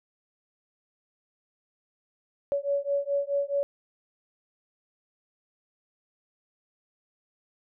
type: beating tone pair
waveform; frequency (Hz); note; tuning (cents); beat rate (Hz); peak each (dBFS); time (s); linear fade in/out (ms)
sine; 562 / 566.7; C#5 / C#5; +24 / +38; 4.7; -28; 2.52-3.63; 0
effects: none